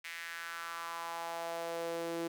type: tone with high-pass filter sweep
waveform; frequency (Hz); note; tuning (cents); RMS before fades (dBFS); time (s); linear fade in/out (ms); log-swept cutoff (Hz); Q
sawtooth; 167.8; E3; +31; -40; 0.04-2.28; 10; 2100 to 360; 3.2
effects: none